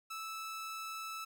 sawtooth tone, 1312 Hz, E6, 9 cents flat, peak -37 dBFS, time 0.1-1.25 s, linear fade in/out 10 ms, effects none

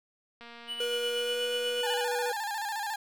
click train, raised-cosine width 0.3 ms, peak -32 dBFS, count 330, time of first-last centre 0.41-1.81 s, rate 235 Hz
triangle tone with tremolo, 2960 Hz, F#7, in tune, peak -29 dBFS, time 0.67-2.05 s, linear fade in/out 50 ms, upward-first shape sine, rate 8.2 Hz, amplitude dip 60%
square tone with pitch glide, 480 to 487 Hz, B4 to B4, -49 to -24 cents, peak -31 dBFS, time 0.8-2.32 s, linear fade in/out 5 ms, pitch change +25 cents, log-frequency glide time 1.14-1.41 s
30% pulse tone with vibrato, 851 Hz, G#5, 42 cents sharp, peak -29 dBFS, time 1.83-2.96 s, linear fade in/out 5 ms, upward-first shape square, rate 14 Hz, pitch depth 75 cents each way
effects none

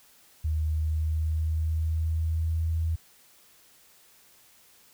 sine tone with pitch glide, 77.8 to 81.39 Hz, D#2 to E2, 0 to -21 cents, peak -24 dBFS, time 0.44-2.96 s, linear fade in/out 10 ms, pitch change +79 cents, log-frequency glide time 0.67-2.77 s, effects white hiss -58 dBFS RMS until 4.93 s

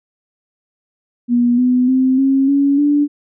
sine tone with pitch steps, 241.2 / 250.4 / 260 / 270 / 280.3 / 291 Hz, B3 / B3 / C4 / C#4 / C#4 / D4, -41 / +24 / -11 / -45 / +19 / -16 cents, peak -10 dBFS, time 1.28-3.08 s, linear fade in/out 50 ms, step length 300 ms, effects none

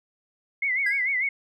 sine tone with vibrato, 2104 Hz, C7, 9 cents sharp, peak -22 dBFS, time 0.62-1.29 s, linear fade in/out 5 ms, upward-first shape sine, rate 6.7 Hz, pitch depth 110 cents each way
triangle tone with exponential decay, 1646 Hz, G#6, 16 cents flat, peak -21 dBFS, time 0.86-1.14 s, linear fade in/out 5 ms, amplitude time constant 60 ms
effects none

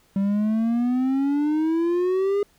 triangle exponential sweep, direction up, 193.8 to 410.6 Hz, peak -17 dBFS, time 0.16-2.43 s, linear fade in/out 2 ms, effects pink hiss -60 dBFS RMS until 2.58 s

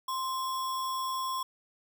sine tone with sample-and-hold, 1046.5 Hz, C6, in tune, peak -30 dBFS, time 0.08-1.43 s, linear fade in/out 5 ms, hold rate 4410 Hz, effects none

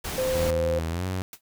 pink noise, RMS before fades -32 dBFS, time 0.04-0.51 s, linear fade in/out 10 ms
sine tone, 518 Hz, C5, 17 cents flat, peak -23 dBFS, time 0.18-0.79 s, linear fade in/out 0 ms
sawtooth tone with pitch glide, 81.4 to 92.97 Hz, E2 to F#2, -21 to +9 cents, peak -23 dBFS, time 0.35-1.22 s, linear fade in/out 0 ms, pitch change +230 cents, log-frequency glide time 0.89-1.05 s
white noise with exponential decay, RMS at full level -35 dBFS, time 1.33-1.41 s, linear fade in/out 2 ms, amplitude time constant 16 ms
effects none

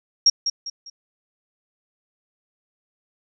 sine tone with echo, 5588 Hz, F8, in tune, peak -10 dBFS, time 0.26-0.3 s, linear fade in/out 5 ms, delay 200 ms, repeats 3, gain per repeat -9 dB, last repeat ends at 0.9 s, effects none

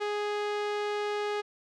sawtooth tone, 415.3 Hz, G#4, in tune, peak -25 dBFS, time 0-1.42 s, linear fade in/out 20 ms, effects low-pass 4000 Hz 12 dB/octave

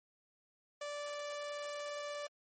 sawtooth tone, 584 Hz, D5, 10 cents flat, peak -36 dBFS, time 0.81-2.27 s, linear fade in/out 5 ms, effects MP3 32 kbps

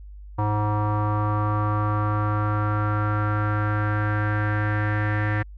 square tone with low-pass filter sweep, 105.2 Hz, G#2, 23 cents sharp, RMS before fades -23 dBFS, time 0.38-5.43 s, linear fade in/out 10 ms, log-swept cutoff 1000 to 1800 Hz, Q 5.4, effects added 50 Hz sine -38 dBFS peak until 5.57 s

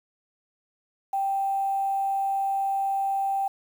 sine tone with quantisation, 784 Hz, G5, in tune, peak -23 dBFS, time 1.13-3.48 s, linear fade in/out 5 ms, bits 8, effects none

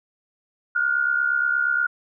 sine tone pair together, 1416 / 1484.5 Hz, F6 / F#6, +23 / +5 cents, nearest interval minor second, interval 82 cents, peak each -20 / -24 dBFS, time 0.75-1.87 s, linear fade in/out 10 ms, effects none

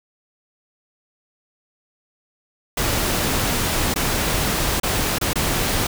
pink noise with dropouts, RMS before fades -21 dBFS, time 2.77-5.87 s, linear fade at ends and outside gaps 5 ms, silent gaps 3.941-3.959 / 4.8-4.832 / 5.185-5.212 / 5.333-5.356 s, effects none

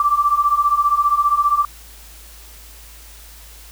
sine beating tone pair, 1159 / 1174 Hz, D6 / D6, -23 / -1 cents, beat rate 15 Hz, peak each -18 / -15 dBFS, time 0-1.65 s, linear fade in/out 2 ms, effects added 54 Hz sine -41 dBFS peak until 3.71 s + white hiss -43 dBFS RMS until 3.71 s

